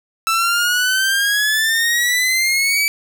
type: exponential sweep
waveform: sawtooth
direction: up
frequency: 1318.5 to 2311 Hz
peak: -11 dBFS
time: 0.27-2.88 s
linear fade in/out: 0 ms
effects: none